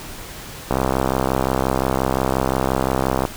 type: click train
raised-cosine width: 1 ms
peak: -4 dBFS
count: 168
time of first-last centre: 0.71-3.252 s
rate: 65.7 Hz
effects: pink hiss -35 dBFS RMS until 3.36 s